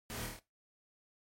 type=noise with echo; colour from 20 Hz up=pink; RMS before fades=-44 dBFS; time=0.1-0.26 s; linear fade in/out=0 ms; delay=26 ms; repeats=5; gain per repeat=-2 dB; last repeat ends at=0.39 s; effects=noise-tail reverb RT60 0.2 s tail -17 dB re dry + MP3 64 kbps